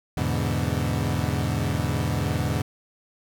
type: chord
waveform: 30% pulse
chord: E dominant seventh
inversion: none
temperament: equal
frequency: 82.41 / 103.83 / 123.47 / 146.83 Hz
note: E2 / G#2 / B2 / D3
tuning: 0 / 0 / 0 / 0 cents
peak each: -26 dBFS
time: 0.17-2.62 s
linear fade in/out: 5 ms
effects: none